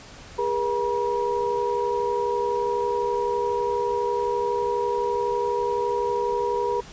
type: tone cluster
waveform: sine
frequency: 409.2 / 481.2 / 960 Hz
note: G#4 / B4 / B5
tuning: -26 / -45 / -49 cents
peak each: -26 dBFS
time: 0.38-6.81 s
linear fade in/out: 10 ms
effects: pink hiss -44 dBFS RMS until 6.92 s + resampled to 16000 Hz